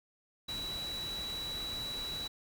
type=tone in noise; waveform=sine; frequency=3924 Hz; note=B7; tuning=12 cents flat; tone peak=-37 dBFS; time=0.48-2.28 s; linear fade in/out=10 ms; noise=pink; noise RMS=-45 dBFS; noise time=0.48-2.28 s; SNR=+5 dB; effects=none